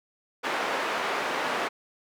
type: band-pass noise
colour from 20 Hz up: white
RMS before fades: -29 dBFS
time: 0.43-1.69 s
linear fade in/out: 20 ms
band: 350 to 1600 Hz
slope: 12 dB/octave
effects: none